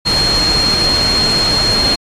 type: tone in noise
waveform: sine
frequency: 4235 Hz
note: C8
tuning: 20 cents sharp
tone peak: -12 dBFS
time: 0.05-1.96 s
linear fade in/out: 20 ms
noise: pink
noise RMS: -19 dBFS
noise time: 0.05-1.96 s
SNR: +4 dB
effects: low-pass 9000 Hz 12 dB/octave + AAC 32 kbps